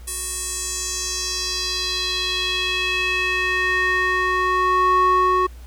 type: tone with band-pass filter sweep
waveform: square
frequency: 368.9 Hz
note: F#4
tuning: 5 cents flat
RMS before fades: -21 dBFS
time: 0.07-5.47 s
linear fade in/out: 10 ms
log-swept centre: 9700 to 910 Hz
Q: 3
effects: added 60 Hz sine -36 dBFS peak until 5.66 s + pink hiss -51 dBFS RMS until 5.66 s